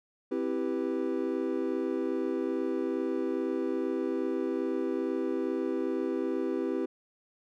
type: chord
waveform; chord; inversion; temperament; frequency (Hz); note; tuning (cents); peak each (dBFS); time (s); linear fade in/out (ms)
triangle; C major seventh; none; equal; 261.6 / 329.6 / 392 / 493.9; C4 / E4 / G4 / B4; 0 / 0 / 0 / 0; -32 / -31 / -31 / -35; 0.31-6.86; 10
effects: none